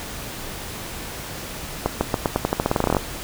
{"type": "accelerating click train", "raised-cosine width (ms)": 1, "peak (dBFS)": -4, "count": 18, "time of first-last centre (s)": [1.86, 2.968], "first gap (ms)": 150, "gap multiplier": 0.88, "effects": ["pink hiss -33 dBFS RMS until 3.23 s"]}